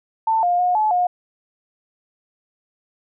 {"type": "tone with pitch steps", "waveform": "sine", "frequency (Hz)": [891, 707, 720, 859, 717], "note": ["A5", "F5", "F#5", "A5", "F5"], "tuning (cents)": [22, 21, -47, -42, 45], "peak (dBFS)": -15, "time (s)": [0.27, 1.07], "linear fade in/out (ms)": 5, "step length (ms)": 160, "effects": []}